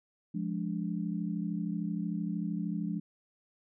sine chord, D diminished, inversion first, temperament equal with one note detuned, 174.61 / 207.7 / 291 Hz, F3 / Ab3 / D4, 0 / 0 / -16 cents, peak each -34 / -35 / -39 dBFS, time 0.34-3 s, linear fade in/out 10 ms, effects none

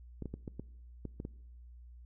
clicks, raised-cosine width 3 ms, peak -27 dBFS, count 8, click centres 0.223 / 0.257 / 0.34 / 0.478 / 0.596 / 1.053 / 1.201 / 1.251 s, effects noise-tail reverb RT60 1.0 s tail -23 dB re dry + added 60 Hz sine -50 dBFS peak until 2.05 s

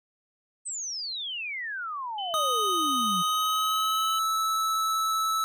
sine exponential sweep, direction down, 8372 to 170 Hz, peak -31 dBFS, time 0.65-3.23 s, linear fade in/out 20 ms
sine tone, 3034 Hz, F#7, 43 cents sharp, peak -33 dBFS, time 2.18-4.19 s, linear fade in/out 5 ms
square tone with pitch glide, 1244.5 to 1307.9 Hz, D#6 to E6, 0 to -14 cents, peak -25 dBFS, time 2.34-5.44 s, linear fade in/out 0 ms, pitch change +86 cents, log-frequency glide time 3.17-4.21 s
effects none

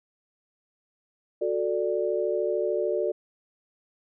sine chord, D major, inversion first, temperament just, 367.1 / 440.5 / 587.3 Hz, F#4 / A4 / D5, -14 / +2 / 0 cents, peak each -28 dBFS, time 1.41-3.12 s, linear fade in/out 10 ms, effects none

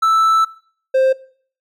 triangle tone pair in turn, 1319 / 526.2 Hz, E6 / C5, +1 / +10 cents, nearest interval octave + major third, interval 1591 cents, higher first, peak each -9 dBFS, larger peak neither, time 0.02-0.45 / 0.94-1.13 s, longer first, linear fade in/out 10 ms, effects noise-tail reverb RT60 0.5 s tail -20 dB re dry

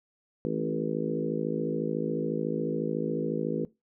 harmonic tone with a mistuned harmonic, 54 Hz, A1, 32 cents flat, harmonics 3 / 4 / 5 / 6 / 7 / 8 / 9, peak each -35 / -35 / -35 / -35 / -35 / -35 / -35 dBFS, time 0.45-3.65 s, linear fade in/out 0 ms, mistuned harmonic 4, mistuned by +16 cents, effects noise-tail reverb RT60 0.2 s tail -19 dB re dry

